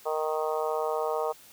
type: harmonic tone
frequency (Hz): 155.56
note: D#3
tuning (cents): 0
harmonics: 3 / 4 / 5 / 6 / 7 / 8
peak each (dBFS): -30 / -32 / -34 / -36 / -37 / -38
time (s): 0.05-1.33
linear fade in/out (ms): 20
effects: white hiss -53 dBFS RMS until 1.52 s